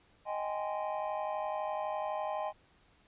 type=chord; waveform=triangle; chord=Ab major seventh; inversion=second; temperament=just; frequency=623 / 778.7 / 830.6 / 1038.3 Hz; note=Eb5 / G5 / Ab5 / C6; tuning=+2 / -12 / 0 / -14 cents; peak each=-35 / -38 / -37 / -39 dBFS; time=0.25-2.53 s; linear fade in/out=50 ms; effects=pink hiss -66 dBFS RMS until 3.07 s + resampled to 8000 Hz